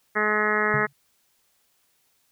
harmonic tone, 211.8 Hz, G#3, 34 cents sharp, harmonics 1 / 2 / 3 / 4 / 5 / 6 / 7 / 8 / 9 / 10, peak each -32 / -27 / -33 / -33 / -33 / -27 / -32 / -27 / -27 / -33 dBFS, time 0.15-0.87 s, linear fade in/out 20 ms
sine tone with exponential decay, 140.8 Hz, C#3, 27 cents sharp, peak -22 dBFS, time 0.74-0.93 s, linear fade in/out 2 ms, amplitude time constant 41 ms
effects white hiss -67 dBFS RMS until 2.31 s

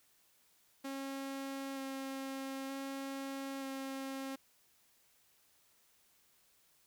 sawtooth tone with vibrato, 270.7 Hz, C#4, 41 cents flat, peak -36 dBFS, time 0.84-4.36 s, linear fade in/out 10 ms, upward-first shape square, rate 0.54 Hz, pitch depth 10 cents each way, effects white hiss -70 dBFS RMS until 6.86 s

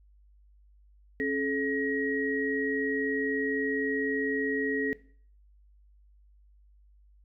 sine tone cluster, 273.2 / 429.5 / 1896 Hz, C#4 / A4 / A#6, -25 / -42 / +29 cents, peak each -31 / -31 / -32 dBFS, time 1.2-4.93 s, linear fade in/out 0 ms, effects noise-tail reverb RT60 0.5 s tail -18 dB re dry + added 50 Hz sine -56 dBFS peak until 7.24 s

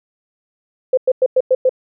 sine tone bursts, 515 Hz, C5, 28 cents flat, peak -9 dBFS, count 6, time 0.93-1.694 s, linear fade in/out 5 ms, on 44 ms, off 100 ms, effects none

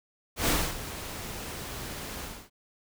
pink noise with ADSR envelope, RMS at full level -24 dBFS, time 0.36-2.5 s, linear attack 120 ms, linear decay 260 ms, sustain -14 dB, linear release 270 ms, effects none

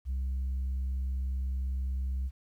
sine tone, 65.41 Hz, C2, in tune, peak -27 dBFS, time 0.05-2.31 s, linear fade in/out 50 ms, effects tanh soft clip ceiling -28 dBFS + 11-bit

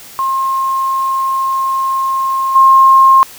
sine tone with level steps, 1067 Hz, C6, 34 cents sharp, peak -12 / -3 dBFS, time 0.19-3.23 s, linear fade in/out 0 ms, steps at 2.55 s, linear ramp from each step 10 ms, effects white hiss -35 dBFS RMS until 3.38 s

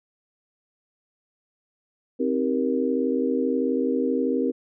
sine chord, C minor seventh, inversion none, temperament just, 261.6 / 314 / 392.4 / 470.9 Hz, C4 / Eb4 / G4 / Bb4, 0 / +16 / +2 / +18 cents, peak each -24 / -29 / -28 / -26 dBFS, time 2.19-4.52 s, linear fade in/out 20 ms, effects none

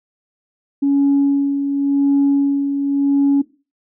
sine tone with tremolo, 280 Hz, C#4, 18 cents sharp, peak -9 dBFS, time 0.82-3.42 s, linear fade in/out 10 ms, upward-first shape sine, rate 0.91 Hz, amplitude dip 55%, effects noise-tail reverb RT60 0.3 s tail -17 dB re dry + tanh soft clip ceiling -8 dBFS

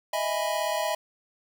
square chord, E major seventh, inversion third, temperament equal with one note detuned, 622.3 / 659.3 / 825.8 / 987.8 Hz, D#5 / E5 / G#5 / B5, 0 / 0 / -10 / 0 cents, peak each -31 / -32 / -33 / -33 dBFS, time 0.13-0.95 s, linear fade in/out 5 ms, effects 9-bit

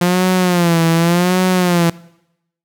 sawtooth tone with vibrato, 174.61 Hz, F3, in tune, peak -7 dBFS, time 0.01-1.9 s, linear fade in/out 5 ms, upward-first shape sine, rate 0.87 Hz, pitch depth 100 cents each way, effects noise-tail reverb RT60 0.8 s tail -21 dB re dry

